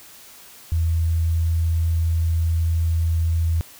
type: tone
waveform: sine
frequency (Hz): 82.41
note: E2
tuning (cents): 0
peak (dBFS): -17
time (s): 0.72-3.61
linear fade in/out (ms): 0
effects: white hiss -45 dBFS RMS until 3.79 s